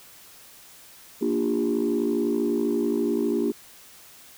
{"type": "chord", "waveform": "sine", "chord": "G minor seventh", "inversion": "first", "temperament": "equal with one note detuned", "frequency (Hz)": [233.1, 293.7, 349.2, 401.2], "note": ["Bb3", "D4", "F4", "G4"], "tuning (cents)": [0, 0, 0, 40], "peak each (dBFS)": -26, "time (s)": [1.21, 3.52], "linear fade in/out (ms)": 10, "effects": ["tanh soft clip ceiling -15 dBFS", "white hiss -49 dBFS RMS until 4.37 s"]}